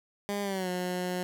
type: tone with pitch glide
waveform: 15% pulse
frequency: 202.8 to 180.67 Hz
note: G#3 to F#3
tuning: -41 to -41 cents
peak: -24 dBFS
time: 0.29-1.23 s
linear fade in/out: 0 ms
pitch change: -200 cents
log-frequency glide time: 0.42-0.69 s
effects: none